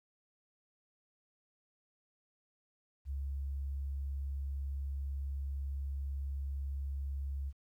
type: tone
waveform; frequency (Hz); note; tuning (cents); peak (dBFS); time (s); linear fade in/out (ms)
sine; 69; C#2; -7; -35; 3.05-7.53; 50
effects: 12-bit